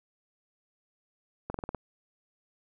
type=slowing click train; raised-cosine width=1 ms; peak=-20 dBFS; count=6; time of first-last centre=1.5-1.747 s; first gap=43 ms; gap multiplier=1.07; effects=none